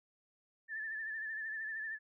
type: tone with vibrato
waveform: sine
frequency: 1760 Hz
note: A6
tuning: in tune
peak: -38 dBFS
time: 0.68-1.99 s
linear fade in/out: 50 ms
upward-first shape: sine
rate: 13 Hz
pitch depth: 51 cents each way
effects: none